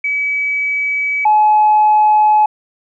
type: tone pair in turn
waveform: sine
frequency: 2283 / 851 Hz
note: D7 / G#5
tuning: -50 / +42 cents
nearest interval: octave + perfect fourth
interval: 1708 cents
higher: first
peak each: -14 / -6 dBFS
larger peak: second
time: 0.04-1.25 / 1.25-2.46 s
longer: neither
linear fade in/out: 5 ms
effects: tanh soft clip ceiling -4 dBFS

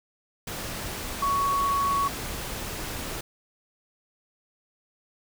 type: tone in noise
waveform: sine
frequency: 1116 Hz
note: C#6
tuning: 11 cents sharp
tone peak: -22 dBFS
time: 1.22-2.08 s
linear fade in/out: 5 ms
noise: pink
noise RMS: -34 dBFS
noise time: 0.47-3.21 s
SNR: +9 dB
effects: none

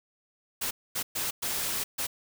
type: noise bursts at uneven times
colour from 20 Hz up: white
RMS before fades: -31 dBFS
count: 5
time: 0.61-0.71 / 0.95-1.03 / 1.15-1.31 / 1.42-1.84 / 1.98-2.07 s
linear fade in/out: 10 ms
effects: none

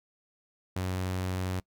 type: tone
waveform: sawtooth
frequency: 92.5 Hz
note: F#2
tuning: in tune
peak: -26 dBFS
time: 0.76-1.6 s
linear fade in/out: 5 ms
effects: noise-tail reverb RT60 0.1 s tail -23 dB re dry

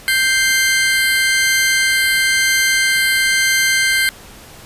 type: tone pair together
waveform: sawtooth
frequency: 1568 / 2091 Hz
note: G6 / C7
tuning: 0 / -2 cents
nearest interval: perfect fourth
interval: 498 cents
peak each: -12 dBFS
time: 0.08-4.09 s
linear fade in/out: 0 ms
effects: pink hiss -39 dBFS RMS until 4.65 s + resampled to 32000 Hz

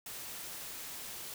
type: noise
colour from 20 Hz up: white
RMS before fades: -44 dBFS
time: 0.06-1.34 s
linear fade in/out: 2 ms
effects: none

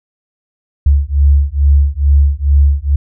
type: beating tone pair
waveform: sine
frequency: 69.8 / 72.1 Hz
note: C#2 / D2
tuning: +13 / -31 cents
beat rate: 2.3 Hz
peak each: -10 dBFS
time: 0.86-2.96 s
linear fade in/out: 5 ms
effects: none

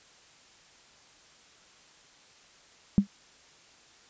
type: tone with exponential decay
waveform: sine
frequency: 199.6 Hz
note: G3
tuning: 32 cents sharp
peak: -12 dBFS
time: 2.98-3.07 s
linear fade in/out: 0 ms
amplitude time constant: 18 ms
effects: white hiss -57 dBFS RMS until 4.09 s + resampled to 16000 Hz

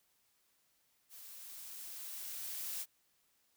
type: noise with level ramp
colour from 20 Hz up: blue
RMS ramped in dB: -53 to -40 dBFS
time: 1.09-2.86 s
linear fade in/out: 50 ms
effects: white hiss -75 dBFS RMS until 3.56 s

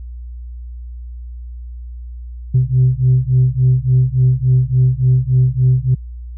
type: beating tone pair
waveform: sine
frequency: 126.4 / 129.9 Hz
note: B2 / C3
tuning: +41 / -12 cents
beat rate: 3.5 Hz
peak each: -12 dBFS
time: 2.54-5.95 s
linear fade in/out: 10 ms
effects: tanh soft clip ceiling -5 dBFS + added 60 Hz sine -27 dBFS peak until 6.37 s

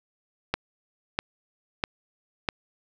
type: click train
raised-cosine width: 0.3 ms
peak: -8 dBFS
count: 4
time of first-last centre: 0.54-2.488 s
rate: 1.54 Hz
effects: none

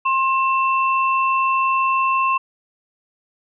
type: tone pair together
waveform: sine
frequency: 1061.2 / 2674 Hz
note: C6 / E7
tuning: +24 / +24 cents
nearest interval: octave + major third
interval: 1600 cents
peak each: -16 / -23 dBFS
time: 0.05-2.38 s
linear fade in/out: 10 ms
effects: none

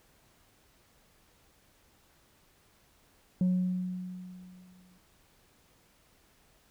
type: tone with exponential decay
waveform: sine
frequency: 182.4 Hz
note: F#3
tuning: 24 cents flat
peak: -20 dBFS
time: 3.41-4.98 s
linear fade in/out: 2 ms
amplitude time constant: 340 ms
effects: tanh soft clip ceiling -22 dBFS + pink hiss -65 dBFS RMS until 6.7 s

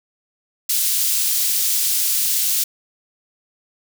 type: high-pass noise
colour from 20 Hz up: white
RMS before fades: -19 dBFS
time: 0.69-2.64 s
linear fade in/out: 5 ms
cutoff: 4000 Hz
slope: 12 dB/octave
effects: none

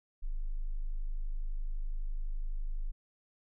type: tone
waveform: sine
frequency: 25.96 Hz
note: G#0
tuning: in tune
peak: -31 dBFS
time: 0.22-2.92 s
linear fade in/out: 20 ms
effects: none

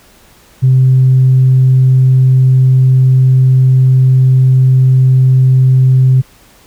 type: tone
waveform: sine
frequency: 130 Hz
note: C3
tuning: 11 cents flat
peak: -3 dBFS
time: 0.62-6.22 s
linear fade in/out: 20 ms
effects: tanh soft clip ceiling 0 dBFS + pink hiss -44 dBFS RMS until 6.66 s

